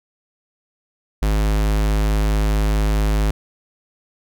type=tone; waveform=square; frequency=52.3 Hz; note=G#1; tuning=13 cents sharp; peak=-16 dBFS; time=1.22-3.31 s; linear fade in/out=5 ms; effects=none